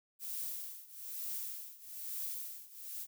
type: noise with tremolo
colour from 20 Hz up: violet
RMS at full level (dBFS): -39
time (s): 0.19-3.07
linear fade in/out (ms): 50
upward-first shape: triangle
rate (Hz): 1.1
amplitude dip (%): 90
effects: none